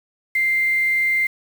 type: tone with quantisation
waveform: sine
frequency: 2093 Hz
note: C7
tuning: in tune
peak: -16 dBFS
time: 0.35-1.27 s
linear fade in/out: 5 ms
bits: 6
effects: none